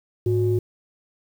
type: tone pair together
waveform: sine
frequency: 106.77 / 362.9 Hz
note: G#2 / F#4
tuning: +48 / -34 cents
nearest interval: octave + major sixth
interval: 2118 cents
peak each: -20 dBFS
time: 0.26-0.59 s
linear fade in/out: 5 ms
effects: tanh soft clip ceiling -10 dBFS + 8-bit